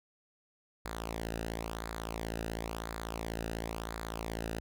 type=tone with flanger; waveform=sawtooth; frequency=56.1 Hz; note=A1; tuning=34 cents sharp; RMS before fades=-39 dBFS; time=0.85-4.6 s; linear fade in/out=5 ms; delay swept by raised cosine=0.34 to 0.92 ms; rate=0.96 Hz; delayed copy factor=-0.7; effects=none

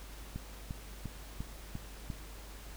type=click train; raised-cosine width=5 ms; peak=-26 dBFS; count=6; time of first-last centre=0.36-2.102 s; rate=2.87 Hz; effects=added 50 Hz sine -47 dBFS peak until 2.76 s + pink hiss -52 dBFS RMS until 2.76 s

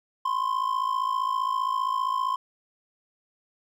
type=ring-modulated tone; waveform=triangle; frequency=1044 Hz; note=C6; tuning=4 cents flat; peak=-19 dBFS; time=0.25-2.36 s; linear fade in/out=5 ms; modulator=27.6 Hz; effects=none

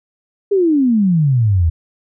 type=exponential sweep; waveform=sine; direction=down; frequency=414.3 to 77.8 Hz; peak=-10 dBFS; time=0.51-1.7 s; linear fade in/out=10 ms; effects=none

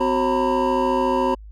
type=tone cluster; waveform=triangle; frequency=256.2 / 372.8 / 538 / 914 / 988 Hz; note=C4 / F#4 / C5 / A#5 / B5; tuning=-36 / +13 / +48 / -34 / 0 cents; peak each=-22 dBFS; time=0-1.35 s; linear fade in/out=10 ms; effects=added 52 Hz sine -37 dBFS peak until 1.51 s

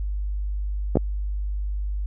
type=clicks; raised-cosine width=2 ms; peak=-5 dBFS; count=2; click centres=0.956 / 0.971 s; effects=added 50 Hz sine -24 dBFS peak until 2.06 s

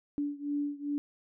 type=beating tone pair; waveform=sine; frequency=288.3 / 290.8 Hz; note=D4 / D4; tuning=-32 / -17 cents; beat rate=2.5 Hz; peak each=-33 / -35 dBFS; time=0.18-0.98 s; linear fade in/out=0 ms; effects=none

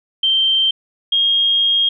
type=tone pair in turn; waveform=sine; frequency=3136 / 3247 Hz; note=G7 / G#7; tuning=0 / -40 cents; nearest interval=minor second; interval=60 cents; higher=second; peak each=-12 dBFS; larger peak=neither; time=0.23-0.71 / 1.12-1.89 s; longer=second; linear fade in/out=5 ms; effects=none

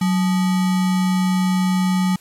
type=tone with sample-and-hold; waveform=sine; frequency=185 Hz; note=F#3; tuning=in tune; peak=-15 dBFS; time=0.01-2.16 s; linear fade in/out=5 ms; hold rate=1050 Hz; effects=white hiss -49 dBFS RMS until 2.2 s + low-pass 12000 Hz 12 dB/octave

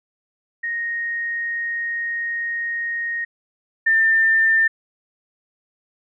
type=tone pair in turn; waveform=sine; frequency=1864.7 / 1795.6 Hz; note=A#6 / A6; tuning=0 / +35 cents; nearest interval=minor second; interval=65 cents; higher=first; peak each=-22 / -13 dBFS; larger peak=second; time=0.63-3.25 / 3.86-4.68 s; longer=first; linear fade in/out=10 ms; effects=none

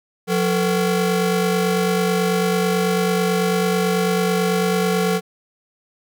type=ring-modulated tone; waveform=35% pulse; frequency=311.1 Hz; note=D#4; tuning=in tune; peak=-12 dBFS; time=0.27-5.21 s; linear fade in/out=50 ms; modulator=131 Hz; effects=none

